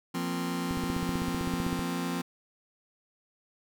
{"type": "chord", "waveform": "sawtooth", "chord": "F suspended fourth", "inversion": "none", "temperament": "just", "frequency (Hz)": [174.61, 232.8, 261.9], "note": ["F3", "Bb3", "C4"], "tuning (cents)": [0, -2, 2], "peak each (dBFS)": [-29, -34, -29], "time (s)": [0.14, 2.22], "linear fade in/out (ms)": 10}
{"type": "click train", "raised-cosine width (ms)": 3, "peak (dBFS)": -20, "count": 18, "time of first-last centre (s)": [0.71, 1.793], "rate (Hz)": 15.7}
{"effects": []}